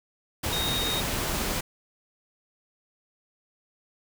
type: tone in noise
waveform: sine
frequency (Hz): 3729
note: A#7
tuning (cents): 0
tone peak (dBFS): -28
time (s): 0.52-1.01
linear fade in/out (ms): 10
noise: pink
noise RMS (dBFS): -29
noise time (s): 0.43-1.61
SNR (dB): -2
effects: none